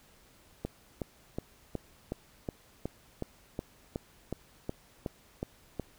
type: click train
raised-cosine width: 2 ms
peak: -20 dBFS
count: 15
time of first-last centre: 0.65-5.797 s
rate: 2.72 Hz
effects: pink hiss -61 dBFS RMS until 5.98 s